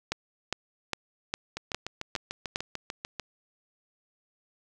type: two click trains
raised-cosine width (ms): 0.2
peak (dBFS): -11 / -17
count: 7 / 12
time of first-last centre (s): 0.12-2.559 / 1.57-3.197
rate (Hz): 2.46 / 6.76
effects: none